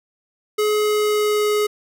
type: tone with pitch glide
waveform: square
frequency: 423.1 to 419.9 Hz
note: G#4 to G#4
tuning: +32 to +19 cents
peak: -17 dBFS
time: 0.58-1.67 s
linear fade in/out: 10 ms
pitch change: -13 cents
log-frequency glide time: 0.72-1.49 s
effects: none